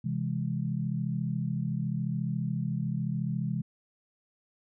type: chord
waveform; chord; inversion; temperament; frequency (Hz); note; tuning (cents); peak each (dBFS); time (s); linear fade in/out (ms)
sine; C augmented; none; equal with one note detuned; 130.81 / 164.81 / 205.7; C3 / E3 / G#3; 0 / 0 / -16; -32 / -32 / -34; 0.04-3.62; 10
effects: none